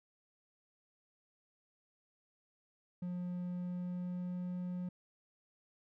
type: tone with pitch glide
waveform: triangle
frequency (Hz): 178.3 to 179.64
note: F3 to F3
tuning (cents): +36 to +49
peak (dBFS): -35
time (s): 3.02-4.89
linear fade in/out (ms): 5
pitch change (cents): +13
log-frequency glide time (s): 3.46-4.5
effects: none